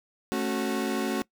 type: chord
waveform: 35% pulse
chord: F# minor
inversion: first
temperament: equal with one note detuned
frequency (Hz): 220 / 273.8 / 370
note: A3 / C#4 / F#4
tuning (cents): 0 / -21 / 0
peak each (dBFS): -29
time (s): 0.32-1.22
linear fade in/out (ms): 0
effects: noise-tail reverb RT60 0.1 s tail -21 dB re dry